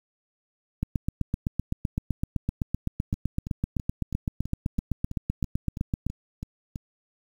two click trains, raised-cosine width 5 ms, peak -21 / -13 dBFS, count 12 / 42, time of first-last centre 3.14-6.758 / 0.83-6.066 s, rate 3.04 / 7.83 Hz, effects 8-bit

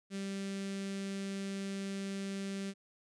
sawtooth tone with notch filter, 196 Hz, G3, in tune, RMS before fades -39 dBFS, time 0.1-2.74 s, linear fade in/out 50 ms, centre 890 Hz, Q 0.64, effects resampled to 22050 Hz

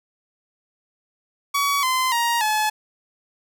sawtooth tone with pitch steps, 1131 / 1031.2 / 940.1 / 857.1 Hz, C#6 / C6 / A#5 / A5, +34 / -26 / +14 / -46 cents, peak -15 dBFS, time 1.54-2.7 s, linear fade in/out 10 ms, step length 290 ms, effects none

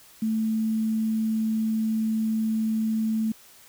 sine tone with quantisation, 220.4 Hz, A3, 3 cents sharp, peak -22 dBFS, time 0.22-3.32 s, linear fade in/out 5 ms, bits 8, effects white hiss -52 dBFS RMS until 3.68 s

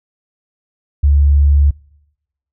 sine tone, 71.6 Hz, D2, 43 cents flat, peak -7 dBFS, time 1.03-1.71 s, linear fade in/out 10 ms, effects noise-tail reverb RT60 0.9 s tail -25 dB re dry

